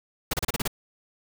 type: noise bursts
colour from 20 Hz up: pink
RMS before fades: -26 dBFS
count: 7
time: 0.31-0.677 s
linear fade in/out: 5 ms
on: 25 ms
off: 32 ms
effects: none